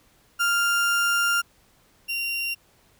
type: tone pair in turn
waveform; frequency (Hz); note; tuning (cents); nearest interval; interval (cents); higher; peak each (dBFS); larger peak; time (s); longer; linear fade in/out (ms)
35% pulse; 1396.9 / 2763; F6 / F7; 0 / -19; octave; 1181; second; -18 / -24; first; 0.39-1.42 / 2.08-2.55; first; 20
effects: pink hiss -60 dBFS RMS until 2.99 s